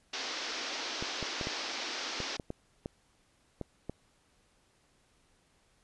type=band-pass noise; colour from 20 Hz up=white; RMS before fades=-38 dBFS; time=0.13-2.37 s; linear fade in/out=5 ms; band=240 to 5800 Hz; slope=48 dB/octave
type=clicks; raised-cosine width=2 ms; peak=-23 dBFS; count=10; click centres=1.025 / 1.227 / 1.412 / 1.471 / 2.203 / 2.398 / 2.504 / 2.859 / 3.613 / 3.896 s
effects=pink hiss -69 dBFS RMS until 5.83 s + resampled to 24000 Hz